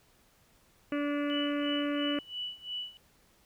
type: harmonic tone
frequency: 289.7 Hz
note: D4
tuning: 24 cents flat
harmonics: 1 / 2 / 4 / 5 / 6 / 7 / 8 / 9 / 10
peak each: -30 / -36 / -42 / -44 / -46 / -47 / -48 / -49 / -50 dBFS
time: 0.92-2.19 s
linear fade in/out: 2 ms
type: tone with tremolo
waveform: sine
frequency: 2960 Hz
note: F#7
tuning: in tune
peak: -33 dBFS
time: 1.3-2.97 s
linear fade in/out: 0 ms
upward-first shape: sine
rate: 2.9 Hz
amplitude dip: 90%
effects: pink hiss -65 dBFS RMS until 3.45 s